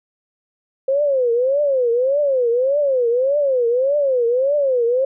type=tone with vibrato; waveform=sine; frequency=523.3 Hz; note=C5; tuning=in tune; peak=-14 dBFS; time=0.88-5.05 s; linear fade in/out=5 ms; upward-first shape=triangle; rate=1.7 Hz; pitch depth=230 cents each way; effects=none